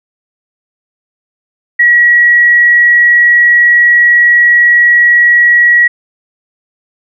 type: tone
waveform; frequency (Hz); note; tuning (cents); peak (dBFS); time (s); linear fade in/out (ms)
sine; 1918; A#6; +49; -3; 1.79-5.88; 10
effects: none